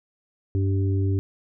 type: harmonic tone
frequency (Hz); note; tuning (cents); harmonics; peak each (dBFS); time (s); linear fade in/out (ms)
97.1; G2; -16; 1 / 3 / 4; -20 / -30 / -32; 0.55-1.19; 0
effects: none